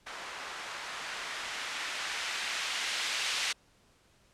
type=noise with low-pass filter sweep; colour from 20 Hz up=violet; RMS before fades=-36 dBFS; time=0.06-3.53 s; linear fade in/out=10 ms; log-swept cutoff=1100 to 2800 Hz; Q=0.86; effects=pink hiss -65 dBFS RMS until 4.33 s + low-pass 9000 Hz 12 dB/octave